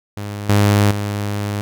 sawtooth tone with level steps, 102.6 Hz, G#2, 21 cents flat, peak -21 / -7 / -16 dBFS, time 0.17-1.61 s, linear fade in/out 0 ms, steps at 0.49 / 0.91 s, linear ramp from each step 5 ms, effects none

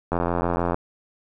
click train, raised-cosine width 1 ms, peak -9 dBFS, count 55, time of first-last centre 0.12-0.744 s, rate 86.5 Hz, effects none

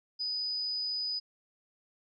sine tone, 4978 Hz, D#8, in tune, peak -31 dBFS, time 0.19-1.2 s, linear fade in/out 20 ms, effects none

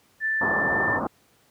sine tone with pitch glide, 1765 to 1783.4 Hz, A6 to A6, +5 to +23 cents, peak -22 dBFS, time 0.2-1 s, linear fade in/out 50 ms, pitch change +18 cents, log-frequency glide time 0.47-0.78 s
white low-pass noise, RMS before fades -27 dBFS, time 0.41-1.07 s, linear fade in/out 2 ms, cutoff 1200 Hz, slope 48 dB/octave
effects pink hiss -61 dBFS RMS until 1.5 s + high-pass 100 Hz 12 dB/octave

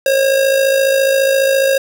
square tone with amplitude modulation, 541 Hz, C#5, 42 cents flat, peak -9 dBFS, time 0.06-1.78 s, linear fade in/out 2 ms, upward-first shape sine, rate 54.6 Hz, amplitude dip 50%, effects none

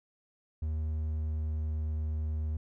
triangle tone with pitch glide, 77.78 to 77.29 Hz, D#2 to D#2, 0 to -11 cents, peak -28 dBFS, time 0.62-2.57 s, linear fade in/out 5 ms, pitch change -11 cents, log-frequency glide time 0.81-1.76 s, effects none

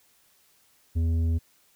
triangle tone with tanh clipping, 82.4 Hz, E2, in tune, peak -23 dBFS, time 0.95-1.39 s, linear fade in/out 20 ms, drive 12 dB, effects white hiss -63 dBFS RMS until 1.75 s

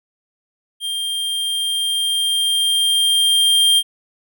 square tone with level ramp, 3193 Hz, G7, 31 cents sharp, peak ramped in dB -22 to -11 dBFS, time 0.8-3.83 s, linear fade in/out 50 ms, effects none

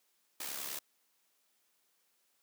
white noise with amplitude modulation, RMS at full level -38 dBFS, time 0.4-0.79 s, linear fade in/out 5 ms, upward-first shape sine, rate 70.4 Hz, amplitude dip 60%, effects white hiss -75 dBFS RMS until 2.42 s + high-pass 200 Hz 12 dB/octave

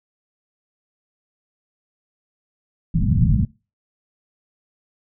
white low-pass noise, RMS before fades -17 dBFS, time 2.94-3.45 s, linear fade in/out 5 ms, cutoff 200 Hz, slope 48 dB/octave, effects noise-tail reverb RT60 0.3 s tail -22 dB re dry

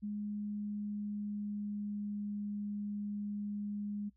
sine tone with pitch glide, 207.7 to 205.9 Hz, G#3 to G#3, 0 to -15 cents, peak -36 dBFS, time 0.02-4.1 s, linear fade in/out 20 ms, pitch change -15 cents, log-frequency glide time 0.29-2.38 s, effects noise-tail reverb RT60 0.1 s tail -22 dB re dry + added 60 Hz sine -68 dBFS peak until 4.16 s

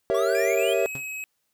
triangle chord, G diminished seventh, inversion none, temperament equal, 392 / 466.2 / 554.4 / 659.3 Hz, G4 / Bb4 / Db5 / Fb5, 0 / 0 / 0 / 0 cents, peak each -24 dBFS, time 0.1-0.86 s, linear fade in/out 0 ms
square exponential sweep, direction up, 1091 to 3322 Hz, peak -31 dBFS, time 0.14-0.74 s, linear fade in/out 10 ms
square tone with pitch glide, 2383 to 2554 Hz, D7 to D#7, +25 to +45 cents, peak -32 dBFS, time 0.35-1.24 s, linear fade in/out 0 ms, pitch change +120 cents, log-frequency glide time 0.62-0.82 s
sawtooth tone with exponential decay, 135.8 Hz, C#3, 35 cents flat, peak -29 dBFS, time 0.95-1.06 s, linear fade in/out 0 ms, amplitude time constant 23 ms
effects white hiss -74 dBFS RMS until 1.53 s

